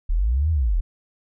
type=linear two-way sweep; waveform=sine; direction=up then down; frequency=34 to 83.2 to 34 Hz; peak=-17 dBFS; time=0.09-0.81 s; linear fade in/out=10 ms; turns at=0.51 s; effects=none